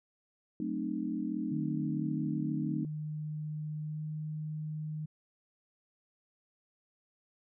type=chord; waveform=sine; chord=F# diminished seventh; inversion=none; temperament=equal with one note detuned; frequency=185 / 220 / 261.6 / 306 Hz; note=F#3 / A3 / C4 / Eb4; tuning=0 / 0 / 0 / -29 cents; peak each=-40 / -37 / -38 / -36 dBFS; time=0.6-2.85 s; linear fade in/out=2 ms
type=tone with pitch glide; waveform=sine; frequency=152.6 to 153.93 Hz; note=D#3 to D#3; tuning=-33 to -18 cents; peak=-35 dBFS; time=1.51-5.06 s; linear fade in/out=10 ms; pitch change=+15 cents; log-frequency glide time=3.84-4.03 s
effects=none